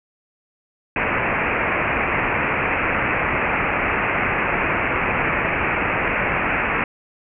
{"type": "low-pass noise", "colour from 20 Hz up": "white", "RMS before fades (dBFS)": -21, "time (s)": [0.96, 6.84], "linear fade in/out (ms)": 2, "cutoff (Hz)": 2600, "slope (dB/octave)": 96, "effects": []}